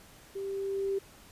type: tone with level ramp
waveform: sine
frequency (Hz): 392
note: G4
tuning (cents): 0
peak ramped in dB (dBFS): -34 to -27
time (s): 0.35-0.99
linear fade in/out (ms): 10
effects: pink hiss -55 dBFS RMS until 1.31 s + resampled to 32000 Hz